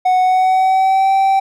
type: tone with pitch glide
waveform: triangle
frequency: 739 to 775.7 Hz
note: F#5 to G5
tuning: -2 to -18 cents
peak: -8 dBFS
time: 0.05-1.4 s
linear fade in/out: 10 ms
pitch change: +84 cents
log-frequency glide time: 0.21-1.12 s
effects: none